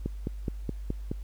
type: click train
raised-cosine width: 3 ms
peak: -17 dBFS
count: 6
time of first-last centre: 0.06-1.115 s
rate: 4.74 Hz
effects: added 50 Hz sine -35 dBFS peak until 1.23 s + pink hiss -61 dBFS RMS until 1.23 s